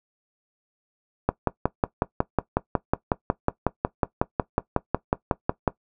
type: click train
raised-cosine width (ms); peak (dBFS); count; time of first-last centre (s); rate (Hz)
1; -5; 25; 1.29-5.678; 5.47
effects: noise-tail reverb RT60 0.1 s tail -18 dB re dry